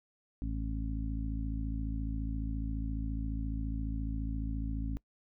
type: harmonic tone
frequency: 54.5 Hz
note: A1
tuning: 16 cents flat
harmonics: 1 / 2 / 3 / 4 / 5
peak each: -34 / -41 / -46 / -44 / -41 dBFS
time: 0.42-4.97 s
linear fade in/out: 0 ms
effects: noise-tail reverb RT60 0.1 s tail -23 dB re dry